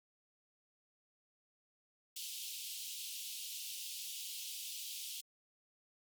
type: high-pass noise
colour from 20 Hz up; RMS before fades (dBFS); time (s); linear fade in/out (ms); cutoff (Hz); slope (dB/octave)
pink; -45; 2.16-5.21; 5; 2800; 48
effects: Opus 48 kbps